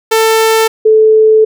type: tone pair in turn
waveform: sawtooth / sine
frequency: 445 / 436.3 Hz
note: A4 / A4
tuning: +20 / -15 cents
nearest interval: unison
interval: 35 cents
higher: first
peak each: -3 dBFS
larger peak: neither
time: 0.11-0.68 / 0.85-1.45 s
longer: second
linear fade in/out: 10 ms
effects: none